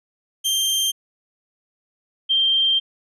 sawtooth / sine tone pair in turn, 3162 / 3162 Hz, G7 / G7, +14 / +14 cents, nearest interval unison, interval 0 cents, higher neither, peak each -15 dBFS, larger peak neither, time 0.44-0.92 / 2.29-2.8 s, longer second, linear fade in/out 20 ms, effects resampled to 32000 Hz

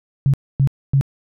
sine tone bursts, 137.4 Hz, C#3, 15 cents flat, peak -11 dBFS, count 3, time 0.26-1.011 s, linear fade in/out 0 ms, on 77 ms, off 260 ms, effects none

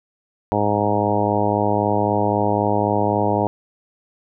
harmonic tone with a mistuned harmonic, 103.83 Hz, G#2, in tune, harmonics 1 / 2 / 3 / 4 / 5 / 6 / 7 / 8 / 9, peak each -25 / -25 / -25 / -25 / -25 / -25 / -25 / -25 / -25 dBFS, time 0.52-3.47 s, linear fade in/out 0 ms, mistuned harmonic 1, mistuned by +15 cents, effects none

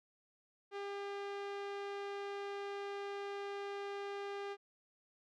sawtooth tone with low-pass filter, 401.1 Hz, G4, 40 cents sharp, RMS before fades -43 dBFS, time 0.71-4.57 s, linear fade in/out 50 ms, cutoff 3400 Hz, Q 0.71, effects none

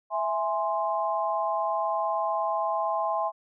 sine chord, E augmented, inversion none, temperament equal, 659.3 / 830.6 / 1046.5 Hz, E5 / G#5 / B#5, 0 / 0 / 0 cents, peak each -29 dBFS, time 0.1-3.32 s, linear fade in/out 50 ms, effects none

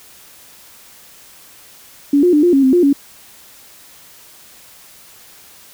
sine tone with pitch steps, 284.6 / 356.1 / 297.2 / 351.7 / 273.6 / 261.8 / 353.4 / 280.7 Hz, C#4 / F4 / D4 / F4 / C#4 / C4 / F4 / C#4, +46 / +34 / +21 / +12 / -23 / +1 / +21 / +22 cents, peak -8 dBFS, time 2.13-2.93 s, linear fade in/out 5 ms, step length 100 ms, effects white hiss -43 dBFS RMS until 5.73 s

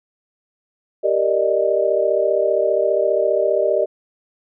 sine chord, Eb major seventh, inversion first, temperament equal, 392 / 466.2 / 587.3 / 622.3 Hz, G4 / Bb4 / D5 / Eb5, 0 / 0 / 0 / 0 cents, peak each -21 / -22 / -20 / -19 dBFS, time 1.03-3.86 s, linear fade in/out 20 ms, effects none

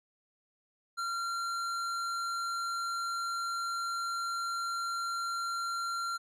square tone, 1375 Hz, F6, 27 cents flat, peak -33 dBFS, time 0.97-6.18 s, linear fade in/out 20 ms, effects low-pass 9000 Hz 12 dB/octave

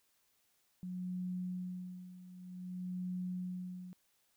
sine tone with tremolo, 181.7 Hz, F#3, 31 cents flat, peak -36 dBFS, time 0.83-3.93 s, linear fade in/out 0 ms, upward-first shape sine, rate 0.53 Hz, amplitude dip 80%, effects white hiss -75 dBFS RMS until 4.36 s

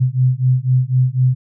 sine beating tone pair, 126 / 130 Hz, B2 / C3, +35 / -11 cents, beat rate 4 Hz, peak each -15 dBFS, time 0-1.35 s, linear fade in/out 20 ms, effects none

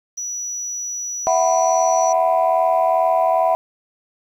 sine tone, 5880 Hz, F#8, 12 cents flat, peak -24 dBFS, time 0.17-2.13 s, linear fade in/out 10 ms
sine chord, E suspended second, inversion none, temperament just, 659.3 / 741.7 / 988.9 Hz, E5 / F#5 / B5, 0 / +4 / +2 cents, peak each -16 / -17 / -20 dBFS, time 1.27-3.55 s, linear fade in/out 0 ms
effects tanh soft clip ceiling -7 dBFS + 8-bit

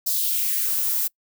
violet noise with high-pass filter sweep, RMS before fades -23 dBFS, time 0.06-1.08 s, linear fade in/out 10 ms, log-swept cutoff 4800 to 610 Hz, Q 2.3, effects noise-tail reverb RT60 0.1 s tail -26 dB re dry

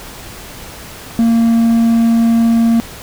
triangle tone, 230 Hz, A#3, 23 cents flat, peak -6 dBFS, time 1.19-2.8 s, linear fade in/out 0 ms, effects pink hiss -32 dBFS RMS until 3.02 s

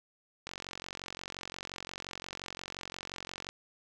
click train, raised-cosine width 0.2 ms, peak -22 dBFS, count 139, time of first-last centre 0.47-3.49 s, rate 45.7 Hz, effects none

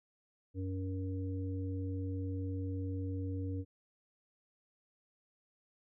harmonic tone, 94.2 Hz, F#2, 32 cents sharp, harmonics 1 / 3 / 5, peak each -36 / -41 / -47 dBFS, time 0.54-3.65 s, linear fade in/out 50 ms, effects none

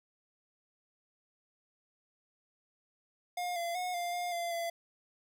square tone with pitch steps, 712 / 684 / 726 / 699 / 708 / 688 / 678 Hz, F5 / F5 / F#5 / F5 / F5 / F5 / E5, +33 / -36 / -33 / +1 / +23 / -26 / +49 cents, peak -34 dBFS, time 3.37-4.7 s, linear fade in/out 5 ms, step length 190 ms, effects none

